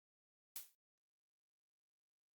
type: noise with exponential decay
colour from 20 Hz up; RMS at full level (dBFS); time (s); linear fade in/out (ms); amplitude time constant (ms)
blue; -43; 0.56-0.75; 0; 41
effects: noise-tail reverb RT60 0.2 s tail -22 dB re dry + Opus 48 kbps